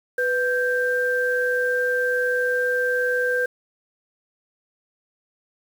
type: tone pair together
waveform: sine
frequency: 496 / 1574.7 Hz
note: B4 / G6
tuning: +7 / +7 cents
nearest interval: octave + minor sixth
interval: 2000 cents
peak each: -22 dBFS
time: 0.18-3.46 s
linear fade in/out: 5 ms
effects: 7-bit